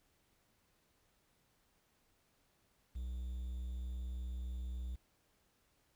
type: tone with quantisation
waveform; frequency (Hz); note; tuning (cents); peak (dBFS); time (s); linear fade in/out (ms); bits
triangle; 61.7; B1; -1; -37; 2.95-4.96; 10; 11
effects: pink hiss -75 dBFS RMS until 5.95 s